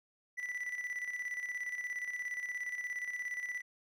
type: tone with tremolo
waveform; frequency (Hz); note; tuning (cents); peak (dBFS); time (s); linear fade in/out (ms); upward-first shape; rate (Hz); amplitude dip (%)
triangle; 1975.5; B6; 0; -33; 0.37-3.62; 20; square; 17; 55
effects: none